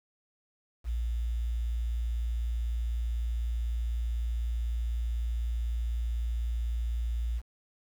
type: tone with quantisation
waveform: sine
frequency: 58 Hz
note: A#1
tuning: 8 cents flat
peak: -28 dBFS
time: 0.84-7.42 s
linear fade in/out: 50 ms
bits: 9
effects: none